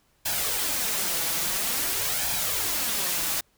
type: noise with flanger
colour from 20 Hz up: white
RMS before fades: -27 dBFS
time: 0.25-3.41 s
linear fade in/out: 10 ms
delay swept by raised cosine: 1.2 to 6.1 ms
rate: 0.49 Hz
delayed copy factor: +0.55
effects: pink hiss -66 dBFS RMS until 3.57 s